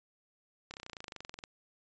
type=slowing click train; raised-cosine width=0.2 ms; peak=-26 dBFS; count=20; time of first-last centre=0.71-1.438 s; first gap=29 ms; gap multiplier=1.03; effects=resampled to 16000 Hz